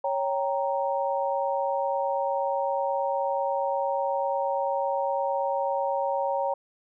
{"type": "chord", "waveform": "sine", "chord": "G diminished", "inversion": "second", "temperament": "equal", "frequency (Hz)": [554.4, 784, 932.3], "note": ["Db5", "G5", "Bb5"], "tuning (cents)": [0, 0, 0], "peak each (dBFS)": [-27, -30, -29], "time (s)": [0.04, 6.54], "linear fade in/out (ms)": 5, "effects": []}